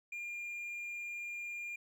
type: tone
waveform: triangle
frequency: 2406 Hz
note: D7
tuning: 41 cents sharp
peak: -38 dBFS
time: 0.12-1.76 s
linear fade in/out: 5 ms
effects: none